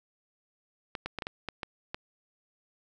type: clicks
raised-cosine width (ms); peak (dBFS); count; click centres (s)
0.3; -18; 8; 0.952 / 1.06 / 1.187 / 1.222 / 1.269 / 1.487 / 1.632 / 1.945
effects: none